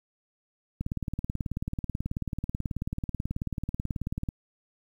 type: click train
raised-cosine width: 5 ms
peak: -18 dBFS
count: 65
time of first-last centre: 0.81-4.288 s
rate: 18.4 Hz
effects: 9-bit